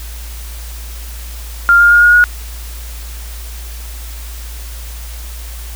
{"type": "tone with pitch steps", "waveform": "sine", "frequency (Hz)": [1396.9, 1409.9, 1423, 1436.2, 1449.5], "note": ["F6", "F6", "F6", "F6", "F#6"], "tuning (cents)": [0, 16, 32, 48, -36], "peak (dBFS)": -4, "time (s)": [1.69, 2.24], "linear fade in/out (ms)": 0, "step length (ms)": 110, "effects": ["added 57 Hz sine -25 dBFS peak until 5.75 s", "white hiss -34 dBFS RMS until 5.75 s"]}